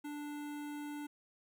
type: tone with notch filter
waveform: square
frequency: 293.7 Hz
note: D4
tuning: in tune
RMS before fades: -43 dBFS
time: 0.04-1.07 s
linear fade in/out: 10 ms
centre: 5000 Hz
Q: 1.4
effects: 13-bit